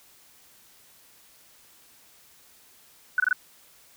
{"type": "tone bursts", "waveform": "sine", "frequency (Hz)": 1493, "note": "F#6", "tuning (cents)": 15, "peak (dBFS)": -18, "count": 4, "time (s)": [3.18, 3.329], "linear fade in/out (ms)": 2, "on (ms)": 20, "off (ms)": 23, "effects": ["white hiss -56 dBFS RMS until 3.96 s"]}